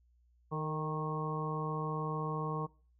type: harmonic tone with a mistuned harmonic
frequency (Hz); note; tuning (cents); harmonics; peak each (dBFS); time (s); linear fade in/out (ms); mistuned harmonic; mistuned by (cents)
155.56; D#3; 0; 1 / 2 / 3 / 4 / 5 / 6 / 7; -36 / -46 / -40 / -50 / -46 / -45 / -40; 0.51-2.67; 20; 3; -26
effects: noise-tail reverb RT60 0.4 s tail -22 dB re dry + added 60 Hz sine -65 dBFS peak until 2.99 s